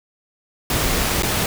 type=noise with dropouts; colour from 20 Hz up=pink; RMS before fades=-20 dBFS; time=0.7-1.46 s; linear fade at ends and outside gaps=1 ms; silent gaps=1.223-1.232 s; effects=none